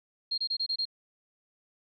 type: tone bursts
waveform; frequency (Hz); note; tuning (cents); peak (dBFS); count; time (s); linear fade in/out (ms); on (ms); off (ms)
sine; 4224; C8; +16; -27; 6; 0.31-0.854; 10; 69; 26
effects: none